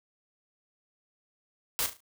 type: noise with echo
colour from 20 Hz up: white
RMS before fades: -29 dBFS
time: 1.79-1.86 s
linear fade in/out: 0 ms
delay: 36 ms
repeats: 4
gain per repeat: -9 dB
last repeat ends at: 2.004 s
effects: none